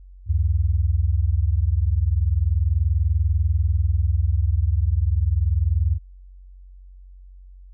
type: tone pair together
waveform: sine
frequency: 69.08 / 89.4 Hz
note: C#2 / F2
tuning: -5 / +41 cents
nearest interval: major third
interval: 446 cents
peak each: -20 dBFS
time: 0.26-5.99 s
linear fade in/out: 50 ms
effects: noise-tail reverb RT60 0.1 s tail -25 dB re dry + added 46 Hz sine -41 dBFS peak until 7.73 s